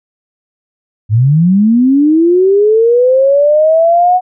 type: linear sweep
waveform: sine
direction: up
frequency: 100 to 740 Hz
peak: -5 dBFS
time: 1.09-4.21 s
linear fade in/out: 50 ms
effects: none

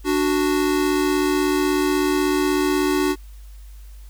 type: tone pair together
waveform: square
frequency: 293.7 / 370 Hz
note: D4 / F#4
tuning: 0 / 0 cents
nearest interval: major third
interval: 400 cents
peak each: -21 dBFS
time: 0.04-3.16 s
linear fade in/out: 50 ms
effects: added 50 Hz sine -37 dBFS peak until 4.09 s + white hiss -55 dBFS RMS until 4.09 s

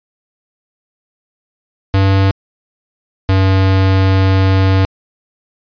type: tone pair in turn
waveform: square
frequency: 97 / 95.55 Hz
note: G2 / G2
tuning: -18 / -44 cents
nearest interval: unison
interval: 26 cents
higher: first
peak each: -9 dBFS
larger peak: neither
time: 1.94-2.31 / 3.29-4.85 s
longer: second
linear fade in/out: 0 ms
effects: resampled to 11025 Hz

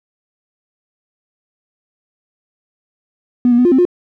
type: tone with pitch steps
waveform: triangle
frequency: 245.7 / 239.3 / 248.4 / 351.4 / 261.9 / 355.9 Hz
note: B3 / A#3 / B3 / F4 / C4 / F4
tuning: -9 / +46 / +10 / +11 / +2 / +33 cents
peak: -4 dBFS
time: 3.45-3.852 s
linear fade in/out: 2 ms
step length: 67 ms
effects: tanh soft clip ceiling -5 dBFS

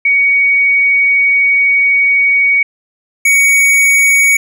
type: tone pair in turn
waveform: sine / square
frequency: 2244 / 2244 Hz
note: C#7 / C#7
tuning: +21 / +21 cents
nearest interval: unison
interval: 0 cents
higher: neither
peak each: -7 dBFS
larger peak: neither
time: 0.05-2.63 / 3.25-4.37 s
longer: first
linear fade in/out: 5 ms
effects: none

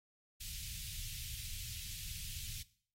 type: band-stop noise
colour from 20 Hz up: pink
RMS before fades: -45 dBFS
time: 0.4-2.63 s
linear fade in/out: 10 ms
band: 120 to 2700 Hz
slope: 24 dB/octave
effects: noise-tail reverb RT60 0.5 s tail -18 dB re dry + AAC 48 kbps

